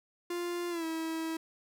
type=tone with pitch glide; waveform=45% pulse; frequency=349.2 to 323.9 Hz; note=F4 to E4; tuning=0 to -30 cents; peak=-33 dBFS; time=0.3-1.37 s; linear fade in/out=5 ms; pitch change=-130 cents; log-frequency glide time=0.7-0.85 s; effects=none